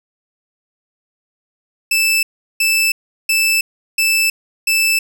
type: tone bursts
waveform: sawtooth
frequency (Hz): 2637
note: E7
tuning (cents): 0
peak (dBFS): -9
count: 5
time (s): 1.91-4.99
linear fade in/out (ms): 5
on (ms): 320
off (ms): 370
effects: none